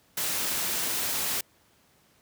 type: noise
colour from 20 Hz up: white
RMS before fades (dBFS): -29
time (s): 0.17-1.41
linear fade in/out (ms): 5
effects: pink hiss -63 dBFS RMS until 2.21 s + high-pass 80 Hz 12 dB/octave